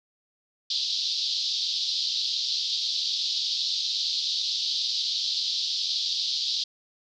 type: band-pass noise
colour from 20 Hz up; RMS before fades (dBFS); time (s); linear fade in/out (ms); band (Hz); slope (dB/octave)
white; -28; 0.7-6.64; 5; 3500 to 4900; 48
effects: none